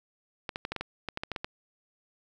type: clicks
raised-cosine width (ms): 0.3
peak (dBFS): -17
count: 12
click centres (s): 0.492 / 0.559 / 0.651 / 0.72 / 0.763 / 0.81 / 1.087 / 1.174 / 1.235 / 1.317 / 1.362 / 1.445
effects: 9-bit